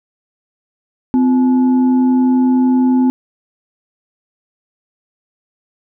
sine tone with frequency modulation, 256 Hz, C4, 38 cents flat, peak -9 dBFS, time 1.14-3.1 s, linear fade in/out 0 ms, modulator 603 Hz, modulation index 0.32, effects none

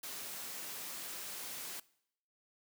white noise, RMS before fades -44 dBFS, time 0.03-1.8 s, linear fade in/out 5 ms, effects noise-tail reverb RT60 0.7 s tail -21 dB re dry + high-pass 150 Hz 12 dB/octave

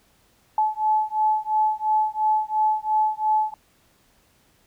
sine beating tone pair, 860 / 862.9 Hz, A5 / A5, -40 / -34 cents, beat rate 2.9 Hz, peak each -22 dBFS, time 0.58-3.54 s, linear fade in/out 2 ms, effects pink hiss -61 dBFS RMS until 4.66 s

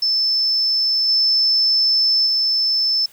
sine tone with level steps, 5274 Hz, E8, in tune, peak -15 / -13 / -15 dBFS, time 0.02-3.06 s, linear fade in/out 5 ms, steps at 1.08 / 2.26 s, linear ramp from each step 10 ms, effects white hiss -49 dBFS RMS until 3.12 s

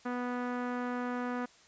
sawtooth tone with low-pass filter, 246.3 Hz, B3, 5 cents flat, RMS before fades -35 dBFS, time 0.05-1.46 s, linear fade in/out 10 ms, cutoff 1500 Hz, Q 1.8, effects white hiss -60 dBFS RMS until 1.67 s + resampled to 16000 Hz

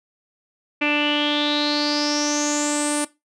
sawtooth tone with low-pass filter sweep, 294.8 Hz, D4, 7 cents sharp, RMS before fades -21 dBFS, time 0.81-3.05 s, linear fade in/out 10 ms, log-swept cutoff 2500 to 9300 Hz, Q 9.3, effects noise-tail reverb RT60 0.2 s tail -17 dB re dry

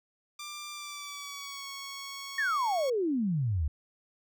10% pulse tone with pitch glide, 1186 to 1106.6 Hz, D6 to C#6, +17 to -3 cents, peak -31 dBFS, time 0.39-2.9 s, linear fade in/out 5 ms, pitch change -120 cents, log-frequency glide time 0.72-1.67 s
sine exponential sweep, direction down, 1864.7 to 69.2 Hz, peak -26 dBFS, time 2.38-3.68 s, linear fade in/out 5 ms
effects none

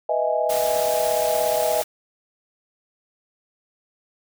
sine chord, E major seventh, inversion second, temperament equal, 493.9 / 622.3 / 659.3 / 830.6 Hz, B4 / D#5 / E5 / G#5, 0 / 0 / 0 / 0 cents, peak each -27 / -22 / -25 / -26 dBFS, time 0.09-1.82 s, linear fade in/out 5 ms
white noise, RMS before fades -30 dBFS, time 0.49-1.84 s, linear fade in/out 10 ms
effects none

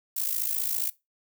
violet noise with amplitude modulation, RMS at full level -25 dBFS, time 0.16-0.9 s, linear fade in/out 10 ms, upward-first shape sine, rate 54.9 Hz, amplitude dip 80%, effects noise-tail reverb RT60 0.2 s tail -19 dB re dry

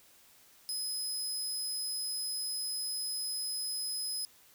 25% pulse tone, 5060 Hz, D#8, 28 cents sharp, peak -29 dBFS, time 0.69-4.25 s, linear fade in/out 0 ms, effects white hiss -61 dBFS RMS until 4.54 s

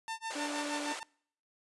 sawtooth tone with tremolo, 898 Hz, A5, 35 cents sharp, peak -31 dBFS, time 0.08-1.03 s, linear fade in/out 0 ms, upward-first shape sine, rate 6.4 Hz, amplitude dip 100%
pink band-pass noise, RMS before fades -42 dBFS, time 0.3-1 s, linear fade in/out 10 ms, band 450 to 9500 Hz, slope 24 dB/octave
30% pulse tone, 292 Hz, D4, 10 cents flat, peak -34 dBFS, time 0.35-0.93 s, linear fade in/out 10 ms
effects noise-tail reverb RT60 0.6 s tail -25 dB re dry + resampled to 24000 Hz

